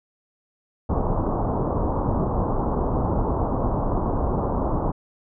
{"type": "low-pass noise", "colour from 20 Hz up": "pink", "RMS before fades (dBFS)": -23, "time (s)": [0.89, 4.92], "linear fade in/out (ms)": 10, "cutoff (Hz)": 1100, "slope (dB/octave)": 48, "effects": []}